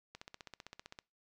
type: click train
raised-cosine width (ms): 0.2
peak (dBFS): -30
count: 14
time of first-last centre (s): 0.15-0.989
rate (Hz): 15.5
effects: noise-tail reverb RT60 0.3 s tail -25 dB re dry